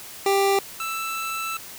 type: tone pair in turn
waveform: 25% pulse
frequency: 394.4 / 1324.2 Hz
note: G4 / E6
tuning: +11 / +7 cents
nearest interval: octave + major sixth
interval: 2096 cents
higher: second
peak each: -14 / -23 dBFS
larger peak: first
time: 0.26-0.59 / 0.8-1.57 s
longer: second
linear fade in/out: 2 ms
effects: white hiss -40 dBFS RMS until 1.78 s